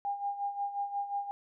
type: tone with tremolo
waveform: sine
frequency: 806 Hz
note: G5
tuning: 48 cents sharp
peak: -29 dBFS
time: 0.05-1.31 s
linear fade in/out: 0 ms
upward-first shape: sine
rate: 5.6 Hz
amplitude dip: 70%
effects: none